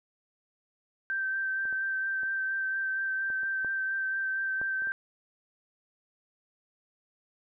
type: tone with vibrato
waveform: sine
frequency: 1559 Hz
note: G6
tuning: 10 cents flat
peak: -28 dBFS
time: 1.1-4.92 s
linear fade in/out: 0 ms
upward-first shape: sine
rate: 4.3 Hz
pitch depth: 16 cents each way
type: clicks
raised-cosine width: 1 ms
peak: -36 / -35 / -35 / -34 / -37 / -28 / -28 / -38 / -36 dBFS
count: 9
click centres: 1.654 / 1.727 / 2.233 / 3.302 / 3.433 / 3.647 / 4.615 / 4.821 / 4.872 s
effects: none